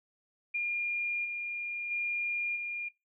sine tone with level steps, 2412 Hz, D7, 46 cents sharp, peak -29 / -33 / -29 / -33 dBFS, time 0.54-2.89 s, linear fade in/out 10 ms, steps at 1.24 / 1.9 / 2.55 s, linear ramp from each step 20 ms, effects noise-tail reverb RT60 0.2 s tail -20 dB re dry

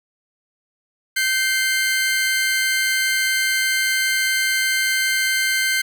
sawtooth tone pair together, 1548 / 2099 Hz, G6 / C7, -22 / +5 cents, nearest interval perfect fourth, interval 527 cents, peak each -17 dBFS, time 1.16-5.82 s, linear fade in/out 10 ms, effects none

